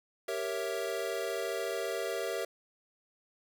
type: chord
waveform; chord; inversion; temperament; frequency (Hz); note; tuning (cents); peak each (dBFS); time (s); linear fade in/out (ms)
square; G diminished seventh; none; equal; 392 / 466.2 / 554.4 / 659.3; G4 / Bb4 / Db5 / Fb5; 0 / 0 / 0 / 0; -39 / -38 / -40 / -39; 0.28-2.45; 5
effects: none